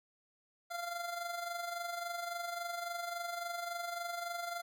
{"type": "tone with amplitude modulation", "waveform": "25% pulse", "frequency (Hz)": 692, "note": "F5", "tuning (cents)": -16, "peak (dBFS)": -32, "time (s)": [0.7, 4.62], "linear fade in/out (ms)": 20, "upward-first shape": "sine", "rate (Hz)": 23.6, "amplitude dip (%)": 55, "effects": []}